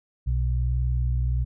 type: tone pair together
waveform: sine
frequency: 62 / 123.11 Hz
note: B1 / B2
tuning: +7 / -5 cents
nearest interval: octave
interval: 1188 cents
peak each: -22 / -27 dBFS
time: 0.26-1.45 s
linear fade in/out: 20 ms
effects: none